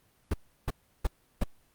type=noise bursts; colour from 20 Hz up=brown; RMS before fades=-25 dBFS; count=4; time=0.31-1.438 s; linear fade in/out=5 ms; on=27 ms; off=340 ms; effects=pink hiss -67 dBFS RMS until 1.74 s + Opus 32 kbps